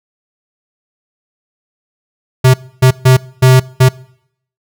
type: tone bursts at uneven times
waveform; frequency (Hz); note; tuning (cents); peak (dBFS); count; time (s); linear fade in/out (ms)
square; 129.3; C3; -20; -4; 5; 2.44-2.54 / 2.82-2.91 / 3.05-3.17 / 3.42-3.6 / 3.8-3.89; 10
effects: noise-tail reverb RT60 0.7 s tail -23 dB re dry